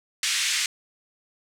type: band-pass noise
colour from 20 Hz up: pink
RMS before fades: -25 dBFS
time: 0.23-0.66 s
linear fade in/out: 2 ms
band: 1900 to 8700 Hz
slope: 24 dB/octave
effects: none